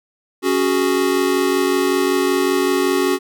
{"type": "chord", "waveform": "square", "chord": "C# suspended fourth", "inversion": "none", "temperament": "equal", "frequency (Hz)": [277.2, 370, 415.3], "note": ["C#4", "F#4", "G#4"], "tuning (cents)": [0, 0, 0], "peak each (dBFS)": [-21, -18, -23], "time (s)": [0.42, 3.19], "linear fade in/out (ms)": 50, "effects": []}